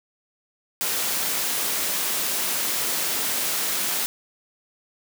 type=high-pass noise; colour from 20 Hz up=white; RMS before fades=-25 dBFS; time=0.81-4.06 s; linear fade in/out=0 ms; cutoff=170 Hz; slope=12 dB/octave; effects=none